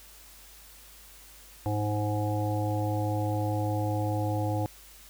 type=harmonic tone; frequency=104.9 Hz; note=G#2; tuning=18 cents sharp; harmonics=1 / 3 / 5 / 7 / 8; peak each=-28 / -33 / -35 / -36 / -37 dBFS; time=1.66-4.66 s; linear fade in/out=0 ms; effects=added 50 Hz sine -55 dBFS peak until 5.09 s + white hiss -52 dBFS RMS until 5.09 s